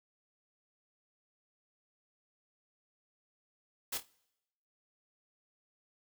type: noise with echo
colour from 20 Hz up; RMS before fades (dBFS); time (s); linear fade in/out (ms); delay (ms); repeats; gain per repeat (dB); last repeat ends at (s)
white; -36; 3.92-3.98; 10; 26; 3; -10; 4.058
effects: noise-tail reverb RT60 0.9 s tail -24 dB re dry